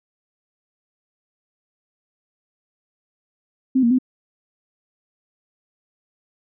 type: tone with pitch steps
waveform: sine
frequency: 261.2 / 234.8 / 256.4 Hz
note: C4 / A#3 / C4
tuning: -3 / +13 / -35 cents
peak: -13 dBFS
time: 3.75-3.987 s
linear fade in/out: 10 ms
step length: 79 ms
effects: none